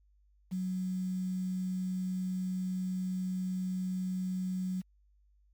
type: tone with quantisation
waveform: sine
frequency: 185 Hz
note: F#3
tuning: in tune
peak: -31 dBFS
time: 0.51-4.82 s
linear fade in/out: 20 ms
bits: 9
effects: added 50 Hz sine -63 dBFS peak until 5.53 s + MP3 96 kbps